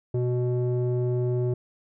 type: tone with low-pass filter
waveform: square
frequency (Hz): 123.47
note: B2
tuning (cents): 0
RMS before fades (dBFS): -25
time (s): 0.14-1.54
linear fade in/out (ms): 5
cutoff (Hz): 450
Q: 2.5
effects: none